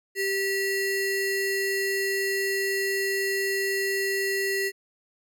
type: ring-modulated tone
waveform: square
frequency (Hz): 1167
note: D6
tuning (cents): -11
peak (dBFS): -22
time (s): 0.15-4.72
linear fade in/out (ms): 50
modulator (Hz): 775
effects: none